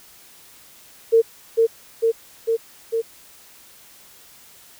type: tone with echo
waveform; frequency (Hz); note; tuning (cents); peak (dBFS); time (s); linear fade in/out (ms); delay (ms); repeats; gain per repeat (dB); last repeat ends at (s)
sine; 454.8; A#4; -43; -10; 1.12-1.22; 20; 450; 4; -2; 3.02
effects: white hiss -48 dBFS RMS until 4.79 s